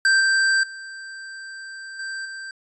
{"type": "tone with level steps", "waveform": "square", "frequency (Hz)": 1568, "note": "G6", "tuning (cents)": 0, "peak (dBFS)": [-15, -17, -35, -29, -33], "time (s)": [0.05, 2.51], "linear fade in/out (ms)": 2, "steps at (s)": [0.2, 0.63, 1.99, 2.25], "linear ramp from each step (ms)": 5, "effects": ["resampled to 22050 Hz"]}